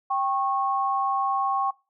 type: tone pair together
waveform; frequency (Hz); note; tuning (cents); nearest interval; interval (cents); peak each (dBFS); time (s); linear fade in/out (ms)
sine; 786.8 / 1095; G5 / C#6; +6 / -22; tritone; 572; -25; 0.1-1.71; 10
effects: noise-tail reverb RT60 0.3 s tail -22 dB re dry